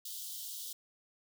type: high-pass noise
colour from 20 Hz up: white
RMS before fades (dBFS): -43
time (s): 0.05-0.73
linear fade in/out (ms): 5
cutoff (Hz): 3000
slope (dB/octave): 96
effects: none